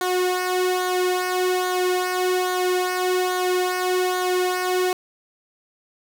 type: tone with flanger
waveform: sawtooth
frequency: 365.1 Hz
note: F#4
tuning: 23 cents flat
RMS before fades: -22 dBFS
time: 0.01-4.93 s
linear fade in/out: 2 ms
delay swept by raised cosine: 0.37 to 2.47 ms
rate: 1.2 Hz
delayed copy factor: -0.65
effects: none